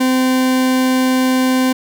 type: tone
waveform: 40% pulse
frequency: 257.8 Hz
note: C4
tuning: 26 cents flat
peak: -11 dBFS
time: 0-1.73 s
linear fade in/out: 10 ms
effects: none